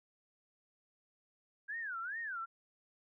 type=tone with vibrato; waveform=sine; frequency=1577 Hz; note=G6; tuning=10 cents sharp; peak=-38 dBFS; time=1.68-2.46 s; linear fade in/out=20 ms; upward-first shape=sine; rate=2.4 Hz; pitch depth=290 cents each way; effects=none